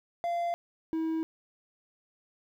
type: tone pair in turn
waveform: triangle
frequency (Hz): 689 / 322.2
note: F5 / E4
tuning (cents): -24 / -39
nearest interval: octave + minor second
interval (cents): 1315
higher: first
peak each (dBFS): -26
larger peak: neither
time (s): 0.24-0.54 / 0.93-1.23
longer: neither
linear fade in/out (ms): 0
effects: 11-bit